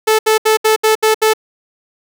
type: tone bursts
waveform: sawtooth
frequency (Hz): 436.4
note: A4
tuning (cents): -14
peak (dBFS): -5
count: 7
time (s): 0.07-1.336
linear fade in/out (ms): 10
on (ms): 120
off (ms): 71
effects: none